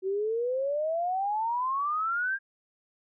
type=exponential sweep; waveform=sine; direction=up; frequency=372.3 to 1622 Hz; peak=-26 dBFS; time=0.02-2.39 s; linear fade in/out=50 ms; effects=none